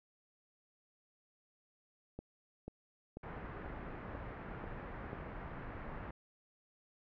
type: click train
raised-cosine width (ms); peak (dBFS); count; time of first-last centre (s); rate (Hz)
2; -31; 7; 2.19-5.131; 2.04
type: low-pass noise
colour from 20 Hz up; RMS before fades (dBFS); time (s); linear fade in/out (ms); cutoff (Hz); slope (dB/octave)
pink; -46; 3.23-6.11; 5; 1900; 24
effects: none